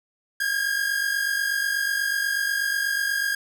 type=tone pair together; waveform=45% pulse; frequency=1613 / 1661.2 Hz; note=G6 / G#6; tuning=+49 / 0 cents; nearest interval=minor second; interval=51 cents; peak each=-24 / -28 dBFS; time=0.4-3.35 s; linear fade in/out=5 ms; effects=none